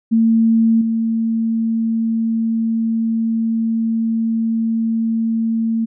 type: tone with level steps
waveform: sine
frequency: 226 Hz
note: A3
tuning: 47 cents sharp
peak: -10 / -15 dBFS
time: 0.11-5.86 s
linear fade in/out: 20 ms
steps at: 0.81 s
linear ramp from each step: 5 ms
effects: none